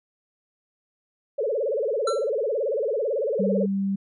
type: tone with vibrato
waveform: sine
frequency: 495.1 Hz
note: B4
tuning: 4 cents sharp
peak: -22 dBFS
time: 1.38-3.66 s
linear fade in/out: 10 ms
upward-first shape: sine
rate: 18 Hz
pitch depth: 280 cents each way
type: tone with exponential decay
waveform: square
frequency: 1348 Hz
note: E6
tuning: 38 cents sharp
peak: -23 dBFS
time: 2.07-2.3 s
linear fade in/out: 5 ms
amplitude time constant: 50 ms
type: tone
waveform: sine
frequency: 196 Hz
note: G3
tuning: in tune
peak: -22 dBFS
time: 3.39-3.96 s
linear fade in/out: 10 ms
effects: resampled to 24000 Hz